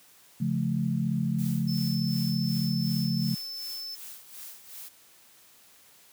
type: chord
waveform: sine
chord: Db augmented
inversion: none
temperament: just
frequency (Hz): 138.59 / 173.24 / 216.5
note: Db3 / F3 / A3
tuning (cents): 0 / -14 / -28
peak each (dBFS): -29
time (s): 0.4-3.35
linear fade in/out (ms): 10
type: noise with tremolo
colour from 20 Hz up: blue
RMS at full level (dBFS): -42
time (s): 1.38-4.89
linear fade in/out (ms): 10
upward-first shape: sine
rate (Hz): 2.7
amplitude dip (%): 75
type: tone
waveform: triangle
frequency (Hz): 5274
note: E8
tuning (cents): 0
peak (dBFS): -34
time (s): 1.67-3.96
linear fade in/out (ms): 20
effects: white hiss -57 dBFS RMS until 6.12 s + high-pass 80 Hz 12 dB/octave